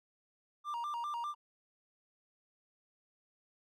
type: tone with vibrato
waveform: triangle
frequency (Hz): 1057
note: C6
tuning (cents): +17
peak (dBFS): -34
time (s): 0.64-1.35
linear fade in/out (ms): 50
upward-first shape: square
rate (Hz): 5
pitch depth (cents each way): 200
effects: none